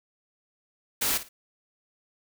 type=noise with echo; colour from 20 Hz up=white; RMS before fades=-26 dBFS; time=1.01-1.18 s; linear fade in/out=10 ms; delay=55 ms; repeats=2; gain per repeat=-13 dB; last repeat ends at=1.29 s; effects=none